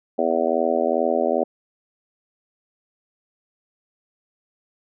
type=harmonic tone; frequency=82.41 Hz; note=E2; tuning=in tune; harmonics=3 / 4 / 5 / 6 / 7 / 8 / 9; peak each=-27 / -28 / -25 / -28 / -23 / -25 / -27 dBFS; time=0.18-1.44 s; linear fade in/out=10 ms; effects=none